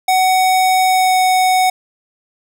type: tone with pitch glide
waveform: square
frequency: 748 to 743.3 Hz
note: F#5 to F#5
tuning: +19 to +8 cents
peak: -11 dBFS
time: 0.08-1.7 s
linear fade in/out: 5 ms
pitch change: -11 cents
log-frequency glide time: 0.87-1.17 s
effects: none